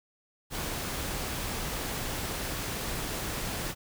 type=noise; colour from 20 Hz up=pink; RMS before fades=-34 dBFS; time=0.5-3.75 s; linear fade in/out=50 ms; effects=none